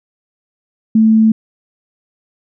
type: tone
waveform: sine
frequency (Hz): 220.5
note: A3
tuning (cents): +4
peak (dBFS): -6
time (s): 0.95-1.32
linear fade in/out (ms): 5
effects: none